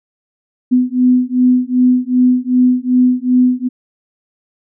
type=beating tone pair; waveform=sine; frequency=249.7 / 252.3 Hz; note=B3 / B3; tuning=+19 / +37 cents; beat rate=2.6 Hz; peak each=-12 dBFS; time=0.71-3.69 s; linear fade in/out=20 ms; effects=none